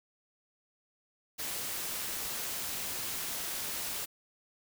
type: noise with amplitude modulation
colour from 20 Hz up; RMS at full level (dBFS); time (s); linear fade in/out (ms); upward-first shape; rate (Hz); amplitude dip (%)
white; -35; 1.38-4.06; 20; sine; 239; 40
effects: none